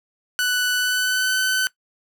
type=tone with pitch glide; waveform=sawtooth; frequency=1488 to 1516.6 Hz; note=F#6 to F#6; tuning=+9 to +42 cents; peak=-15 dBFS; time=0.39-1.67 s; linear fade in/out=0 ms; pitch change=+33 cents; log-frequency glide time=0.74-1.38 s; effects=noise-tail reverb RT60 0.1 s tail -19 dB re dry